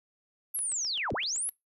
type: linear two-way sweep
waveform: sine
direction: down then up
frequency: 11590 to 41.2 to 11590 Hz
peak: -29 dBFS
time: 0.54-1.5 s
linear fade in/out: 10 ms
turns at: 1.13 s
type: click train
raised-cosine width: 0.2 ms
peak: -31 dBFS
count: 8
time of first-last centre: 0.59-1.49 s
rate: 7.78 Hz
effects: noise-tail reverb RT60 0.2 s tail -25 dB re dry